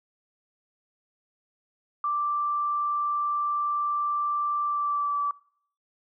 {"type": "tone with pitch glide", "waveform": "sine", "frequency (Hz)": [1174.7, 1155.9], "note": ["D6", "D6"], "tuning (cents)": [0, -28], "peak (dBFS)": -24, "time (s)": [2.04, 5.31], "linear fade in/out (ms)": 2, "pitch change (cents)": -28, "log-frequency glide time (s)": [4.65, 5.19], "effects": ["noise-tail reverb RT60 0.6 s tail -22 dB re dry"]}